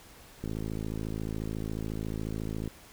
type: click train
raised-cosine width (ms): 3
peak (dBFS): -22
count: 122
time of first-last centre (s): 0.44-2.677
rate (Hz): 54.1
effects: pink hiss -53 dBFS RMS until 2.92 s